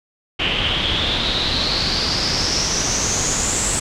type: noise with low-pass filter sweep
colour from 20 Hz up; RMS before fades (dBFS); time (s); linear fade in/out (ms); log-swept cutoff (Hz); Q
pink; -20; 0.39-3.8; 10; 2900 to 7900; 7.3
effects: none